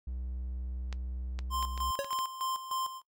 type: tone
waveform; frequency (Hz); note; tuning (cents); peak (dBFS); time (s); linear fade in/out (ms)
triangle; 62.5; B1; +21; -33; 0.07-1.91; 5
type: clicks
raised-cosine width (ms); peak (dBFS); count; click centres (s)
0.2; -24; 7; 0.927 / 1.39 / 1.627 / 1.777 / 2.045 / 2.13 / 2.189
type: tone with tremolo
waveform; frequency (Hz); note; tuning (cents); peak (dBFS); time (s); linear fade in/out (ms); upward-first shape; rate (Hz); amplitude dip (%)
square; 1046.5; C6; 0; -32; 1.5-3.02; 50; square; 3.3; 70
type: tone with exponential decay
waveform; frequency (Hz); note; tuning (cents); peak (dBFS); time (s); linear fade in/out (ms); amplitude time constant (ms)
square; 556; C#5; +5; -27; 1.99-2.14; 0; 31
effects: noise-tail reverb RT60 0.1 s tail -18 dB re dry